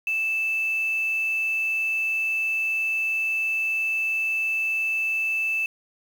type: tone with quantisation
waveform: sine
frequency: 2637 Hz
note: E7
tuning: in tune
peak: -22 dBFS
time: 0.07-5.66 s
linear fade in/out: 2 ms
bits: 7
effects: none